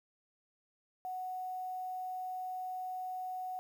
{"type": "tone with quantisation", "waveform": "sine", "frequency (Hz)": 740, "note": "F#5", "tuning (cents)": 0, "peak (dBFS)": -37, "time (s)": [1.05, 3.59], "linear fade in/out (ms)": 0, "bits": 10, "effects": []}